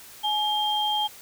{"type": "tone pair together", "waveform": "sine", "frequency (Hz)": [845, 3194], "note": ["G#5", "G7"], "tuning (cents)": [30, 32], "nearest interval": "octave + major seventh", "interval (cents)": 2302, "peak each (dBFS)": -25, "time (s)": [0.23, 1.08], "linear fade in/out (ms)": 20, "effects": ["white hiss -46 dBFS RMS until 1.21 s"]}